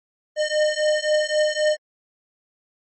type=beating tone pair; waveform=square; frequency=607 / 610.8 Hz; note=D#5 / D#5; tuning=-43 / -32 cents; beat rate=3.8 Hz; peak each=-22 dBFS; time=0.36-1.77 s; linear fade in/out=50 ms; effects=MP3 32 kbps